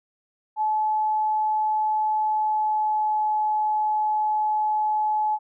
sine tone with pitch glide, 860 to 854.6 Hz, A5 to G#5, -40 to +49 cents, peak -20 dBFS, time 0.56-5.39 s, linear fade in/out 50 ms, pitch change -11 cents, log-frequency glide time 2.19-3.28 s, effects none

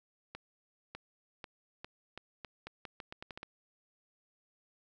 accelerating click train, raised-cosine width 0.3 ms, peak -27 dBFS, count 14, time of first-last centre 0.35-3.431 s, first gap 600 ms, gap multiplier 0.82, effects none

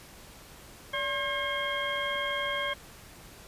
harmonic tone with a mistuned harmonic, 537 Hz, C5, 45 cents sharp, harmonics 1 / 2 / 3 / 4 / 6, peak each -35 / -35 / -35 / -35 / -35 dBFS, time 0.93-2.74 s, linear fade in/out 10 ms, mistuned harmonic 1, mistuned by +120 cents, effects pink hiss -50 dBFS RMS until 3.47 s + resampled to 32000 Hz

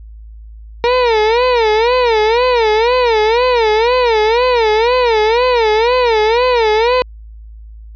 30% pulse tone with vibrato, 464.5 Hz, A#4, 6 cents flat, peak -7 dBFS, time 0.84-7.02 s, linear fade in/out 0 ms, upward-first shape sine, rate 2 Hz, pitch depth 150 cents each way, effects added 54 Hz sine -31 dBFS peak until 7.95 s + resampled to 11025 Hz

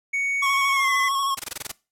triangle tone with pitch glide, 2230 to 2021 Hz, C#7 to B6, +10 to +39 cents, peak -20 dBFS, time 0.13-1.09 s, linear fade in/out 10 ms, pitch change -171 cents, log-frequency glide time 0.71-0.92 s
square tone with vibrato, 1100 Hz, C#6, 14 cents flat, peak -22 dBFS, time 0.42-1.35 s, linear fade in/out 10 ms, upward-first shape square, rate 13 Hz, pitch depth 26 cents each way
white noise bursts, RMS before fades -29 dBFS, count 8, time 1.37-1.717 s, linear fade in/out 5 ms, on 25 ms, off 21 ms
effects noise-tail reverb RT60 0.3 s tail -22 dB re dry + low-pass 12000 Hz 12 dB/octave

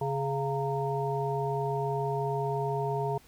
harmonic tone with a mistuned harmonic, 138.59 Hz, C#3, in tune, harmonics 1 / 3 / 5 / 7, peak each -32 / -32 / -35 / -34 dBFS, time 0.01-3.18 s, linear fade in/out 5 ms, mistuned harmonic 7, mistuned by -89 cents, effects pink hiss -58 dBFS RMS until 3.27 s

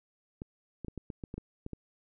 clicks, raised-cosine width 3 ms, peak -26 dBFS, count 10, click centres 0.419 / 0.847 / 0.883 / 0.977 / 1.102 / 1.238 / 1.341 / 1.38 / 1.664 / 1.733 s, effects none

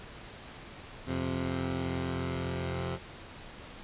15% pulse tone pair together, 87.31 / 130.81 Hz, F2 / C3, 0 / 0 cents, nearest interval perfect fifth, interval 700 cents, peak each -28 dBFS, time 1.06-2.99 s, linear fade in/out 50 ms, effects pink hiss -47 dBFS RMS until 3.83 s + resampled to 8000 Hz

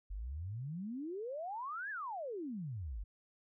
sine exponential two-way sweep, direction up then down, 44.29 to 1760 to 44.29 Hz, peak -39 dBFS, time 0.1-3.04 s, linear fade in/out 10 ms, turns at 1.9 s, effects none

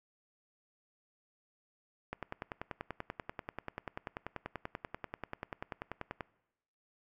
click train, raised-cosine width 0.5 ms, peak -23 dBFS, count 43, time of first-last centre 2.13-6.208 s, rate 10.3 Hz, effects noise-tail reverb RT60 0.9 s tail -22 dB re dry

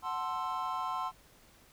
triangle chord, F# half-diminished seventh, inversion none, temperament equal with one note detuned, 740 / 880 / 1046.5 / 1325.4 Hz, F#5 / A5 / C6 / E6, 0 / 0 / 0 / +9 cents, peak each -38 / -39 / -33 / -39 dBFS, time 0.02-1.12 s, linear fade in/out 50 ms, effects pink hiss -61 dBFS RMS until 1.72 s

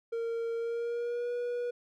triangle tone with pitch glide, 461.3 to 484.2 Hz, A#4 to B4, -18 to -34 cents, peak -29 dBFS, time 0.12-1.71 s, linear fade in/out 10 ms, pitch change +84 cents, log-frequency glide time 0.56-1.32 s, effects none

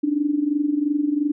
sine tone with amplitude modulation, 293.7 Hz, D4, in tune, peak -15 dBFS, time 0.03-1.32 s, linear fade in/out 10 ms, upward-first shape sine, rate 22.9 Hz, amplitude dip 75%, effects none

